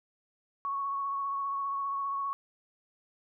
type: tone with vibrato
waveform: sine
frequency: 1108.7 Hz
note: C#6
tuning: in tune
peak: -30 dBFS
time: 0.65-2.33 s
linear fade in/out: 0 ms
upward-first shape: triangle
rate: 15 Hz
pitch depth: 23 cents each way
effects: none